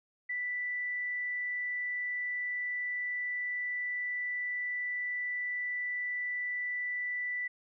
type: tone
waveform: sine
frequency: 1975.5 Hz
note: B6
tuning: in tune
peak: -32 dBFS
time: 0.29-7.48 s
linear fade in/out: 10 ms
effects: none